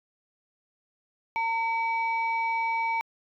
sine tone pair together, 909 / 2284 Hz, A#5 / D7, -44 / -49 cents, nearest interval octave + major third, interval 1595 cents, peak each -25 / -29 dBFS, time 1.36-3.01 s, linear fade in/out 0 ms, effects tanh soft clip ceiling -19 dBFS

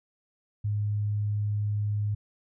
sine tone, 104.1 Hz, G#2, 5 cents sharp, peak -25 dBFS, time 0.64-2.15 s, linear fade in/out 10 ms, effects none

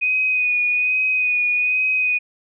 sine tone with vibrato, 2489 Hz, D#7, in tune, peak -16 dBFS, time 0.01-2.19 s, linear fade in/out 20 ms, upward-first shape sine, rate 1.2 Hz, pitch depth 25 cents each way, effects none

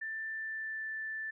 sine tone with pitch glide, 1774 to 1761.7 Hz, A6 to A6, +14 to +2 cents, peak -36 dBFS, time 0.01-1.31 s, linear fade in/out 10 ms, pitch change -12 cents, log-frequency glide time 0.27-0.87 s, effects none

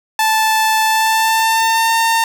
sawtooth tone with pitch glide, 877 to 909 Hz, A5 to A#5, -6 to -44 cents, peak -8 dBFS, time 0.19-2.24 s, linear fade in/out 2 ms, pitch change +62 cents, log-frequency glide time 0.85-1.96 s, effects none

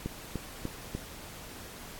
click train, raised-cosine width 3 ms, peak -20 dBFS, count 4, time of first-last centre 0.06-0.95 s, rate 3.37 Hz, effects pink hiss -46 dBFS RMS until 1.99 s + AAC 64 kbps

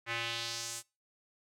square tone with band-pass filter sweep, 116.54 Hz, A#2, in tune, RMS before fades -38 dBFS, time 0.06-0.83 s, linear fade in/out 50 ms, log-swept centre 2000 to 8800 Hz, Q 1.9, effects noise-tail reverb RT60 0.3 s tail -25 dB re dry

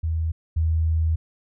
sine tone pair in turn, 80.8 / 80.52 Hz, E2 / E2, -34 / -40 cents, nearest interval unison, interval 6 cents, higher first, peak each -21 / -18 dBFS, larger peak second, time 0.03-0.32 / 0.56-1.16 s, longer second, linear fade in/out 10 ms, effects none

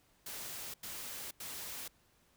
white noise bursts, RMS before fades -44 dBFS, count 3, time 0.26-1.88 s, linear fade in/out 5 ms, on 480 ms, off 90 ms, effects pink hiss -70 dBFS RMS until 2.36 s

